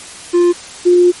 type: tone pair in turn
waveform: triangle / sine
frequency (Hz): 349.8 / 354.7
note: F4 / F4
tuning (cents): +3 / +27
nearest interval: unison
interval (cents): 24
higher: second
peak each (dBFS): -5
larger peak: neither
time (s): 0.33-0.53 / 0.85-1.12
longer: second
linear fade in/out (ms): 20
effects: white hiss -32 dBFS RMS until 1.2 s + MP3 48 kbps